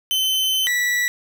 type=tone pair in turn; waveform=40% pulse; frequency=3062 / 1953 Hz; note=G7 / B6; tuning=-41 / -20 cents; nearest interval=minor sixth; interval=779 cents; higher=first; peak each=-17 dBFS; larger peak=neither; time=0.11-0.67 / 0.67-1.08 s; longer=first; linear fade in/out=0 ms; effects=none